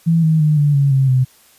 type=tone with pitch steps; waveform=sine; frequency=165.4 / 158.66 / 152.2 / 146 / 140.05 / 134.35 / 128.87 Hz; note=E3 / D#3 / D#3 / D3 / C#3 / C3 / C3; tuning=+6 / +34 / -38 / -10 / +18 / +46 / -26 cents; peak=-10 dBFS; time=0.06-1.25 s; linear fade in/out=20 ms; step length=170 ms; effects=white hiss -50 dBFS RMS until 1.58 s + resampled to 32000 Hz